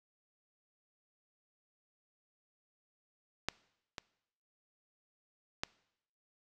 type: clicks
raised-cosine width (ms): 0.2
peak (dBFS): -14 / -23 / -16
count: 3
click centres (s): 3.486 / 3.982 / 5.635
effects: noise-tail reverb RT60 0.8 s tail -22 dB re dry